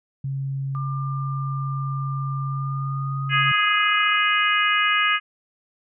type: tone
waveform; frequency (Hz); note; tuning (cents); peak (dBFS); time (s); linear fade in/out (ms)
sine; 136.3; C#3; -29; -24; 0.24-3.52; 5
type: tone with pitch glide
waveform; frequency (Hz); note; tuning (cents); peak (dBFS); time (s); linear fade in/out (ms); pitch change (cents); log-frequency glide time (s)
sine; 1195 to 1280.8; D6 to D#6; +30 to +50; -31; 0.75-4.17; 0; +120; 2.47-3.8
type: harmonic tone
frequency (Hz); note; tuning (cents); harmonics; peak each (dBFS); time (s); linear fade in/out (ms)
415.3; G#4; 0; 3 / 4 / 5 / 6 / 7; -22 / -23 / -24 / -25 / -25; 3.29-5.2; 50
effects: none